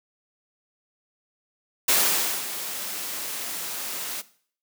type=noise with ADSR envelope; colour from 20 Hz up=white; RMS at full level=-19 dBFS; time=1.88-4.22 s; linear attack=7 ms; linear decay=540 ms; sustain=-13 dB; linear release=19 ms; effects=noise-tail reverb RT60 0.5 s tail -17 dB re dry + high-pass 200 Hz 12 dB/octave